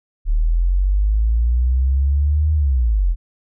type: linear two-way sweep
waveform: sine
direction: up then down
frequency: 36.71 to 77.78 to 39.06 Hz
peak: -13 dBFS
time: 0.25-3.16 s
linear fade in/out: 50 ms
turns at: 2.54 s
effects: none